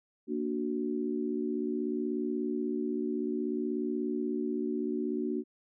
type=chord; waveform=sine; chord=Bb augmented; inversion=none; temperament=equal; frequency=233.1 / 293.7 / 370 Hz; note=Bb3 / D4 / F#4; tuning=0 / 0 / 0 cents; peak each=-34 dBFS; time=0.27-5.44 s; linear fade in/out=50 ms; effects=none